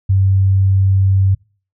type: tone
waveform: sine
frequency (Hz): 96.4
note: G2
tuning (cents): -28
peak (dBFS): -9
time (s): 0.09-1.35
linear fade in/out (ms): 10
effects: noise-tail reverb RT60 0.4 s tail -26 dB re dry